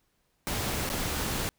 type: noise with dropouts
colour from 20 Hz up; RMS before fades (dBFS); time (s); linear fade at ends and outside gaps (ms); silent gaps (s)
pink; -31; 0.47-1.49; 0; 0.891-0.9
effects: pink hiss -73 dBFS RMS until 1.58 s